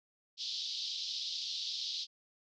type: band-pass noise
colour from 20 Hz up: pink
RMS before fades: -39 dBFS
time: 0.37-2.07 s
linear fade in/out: 50 ms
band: 3400 to 5200 Hz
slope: 48 dB/octave
effects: none